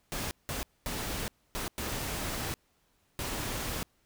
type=noise bursts at uneven times; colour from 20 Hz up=pink; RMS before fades=-35 dBFS; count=6; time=0.12-0.31 / 0.49-0.63 / 0.86-1.28 / 1.55-1.68 / 1.78-2.54 / 3.19-3.83 s; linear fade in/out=0 ms; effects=pink hiss -71 dBFS RMS until 4.05 s

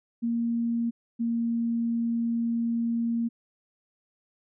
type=tone pair in turn; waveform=sine; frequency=233.3 / 232.4 Hz; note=A#3 / A#3; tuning=+2 / -5 cents; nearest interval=unison; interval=7 cents; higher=first; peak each=-24 dBFS; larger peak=neither; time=0.22-0.91 / 1.19-3.29 s; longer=second; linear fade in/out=20 ms; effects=none

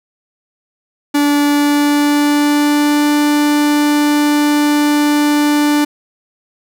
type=tone with pitch glide; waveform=45% pulse; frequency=290 to 294.6 Hz; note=D4 to D4; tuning=-22 to +6 cents; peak=-10 dBFS; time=1.14-5.85 s; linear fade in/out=10 ms; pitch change=+28 cents; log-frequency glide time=1.39-3.12 s; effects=none

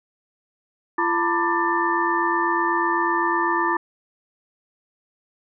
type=tone cluster; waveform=sine; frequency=341.4 / 902 / 990 / 1181 / 1778 Hz; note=F4 / A5 / B5 / D6 / A6; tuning=-39 / +43 / +4 / +9 / +18 cents; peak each=-25 dBFS; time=0.98-3.77 s; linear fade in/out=5 ms; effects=none

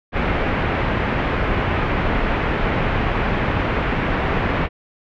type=low-pass noise; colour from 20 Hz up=pink; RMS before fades=-20 dBFS; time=0.12-4.69 s; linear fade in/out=50 ms; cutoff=2500 Hz; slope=24 dB/octave; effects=none

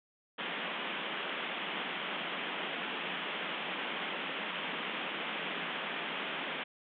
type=band-pass noise; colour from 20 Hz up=white; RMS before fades=-38 dBFS; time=0.38-6.64 s; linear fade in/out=10 ms; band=160 to 3400 Hz; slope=96 dB/octave; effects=none

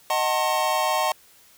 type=chord; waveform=square; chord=D# diminished seventh; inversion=none; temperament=just; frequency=622.3 / 746.7 / 896 / 1075.3 Hz; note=D#5 / F#5 / A5 / C6; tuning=0 / +16 / +31 / +47 cents; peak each=-27 dBFS; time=0.1-1.12 s; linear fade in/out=2 ms; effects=white hiss -54 dBFS RMS until 1.57 s

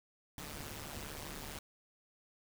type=noise with amplitude modulation; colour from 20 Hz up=pink; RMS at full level=-42 dBFS; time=0.38-1.59 s; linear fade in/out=2 ms; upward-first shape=sine; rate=147 Hz; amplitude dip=80%; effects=none

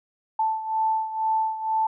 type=beating tone pair; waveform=sine; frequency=880 / 882.1 Hz; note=A5 / A5; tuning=0 / +4 cents; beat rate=2.1 Hz; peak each=-23 / -28 dBFS; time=0.39-1.87 s; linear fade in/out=5 ms; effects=none

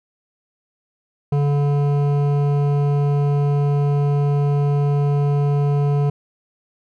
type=tone with hard clipping; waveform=sine; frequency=143.6 Hz; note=D3; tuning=39 cents flat; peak=-17 dBFS; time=1.32-6.1 s; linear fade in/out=5 ms; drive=12 dB; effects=none

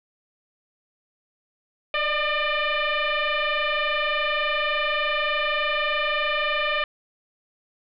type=tone with frequency modulation; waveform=sine; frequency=587.3 Hz; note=D5; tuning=in tune; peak=-21 dBFS; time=1.94-6.84 s; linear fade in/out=2 ms; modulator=599 Hz; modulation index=4.3; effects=none

